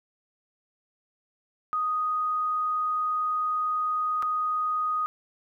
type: tone with dropouts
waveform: sine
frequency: 1244.5 Hz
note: D#6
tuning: in tune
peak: -24 dBFS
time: 1.73-5.06 s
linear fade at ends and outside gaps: 0 ms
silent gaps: 4.224-4.229 s
effects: 11-bit